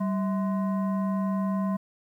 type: tone with frequency modulation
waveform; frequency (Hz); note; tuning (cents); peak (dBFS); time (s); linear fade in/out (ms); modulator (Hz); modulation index
sine; 193.6; G3; -21; -24; 0-1.77; 10; 842; 0.54
effects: 10-bit